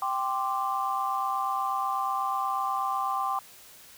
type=chord; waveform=sine; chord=G suspended fourth; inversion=none; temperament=equal; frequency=784 / 1046.5 / 1174.7 Hz; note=G5 / C6 / D6; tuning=0 / 0 / 0 cents; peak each=-30 dBFS; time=0.02-3.39 s; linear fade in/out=2 ms; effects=tanh soft clip ceiling -16 dBFS + white hiss -51 dBFS RMS until 3.97 s